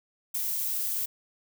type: noise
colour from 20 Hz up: violet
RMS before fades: -30 dBFS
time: 0.34-1.06 s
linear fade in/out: 10 ms
effects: none